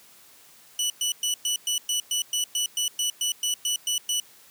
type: tone bursts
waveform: 20% pulse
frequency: 2960 Hz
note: F#7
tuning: in tune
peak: -18 dBFS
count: 16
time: 0.79-4.2 s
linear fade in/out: 2 ms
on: 110 ms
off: 110 ms
effects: white hiss -53 dBFS RMS until 4.5 s + high-pass 100 Hz 12 dB/octave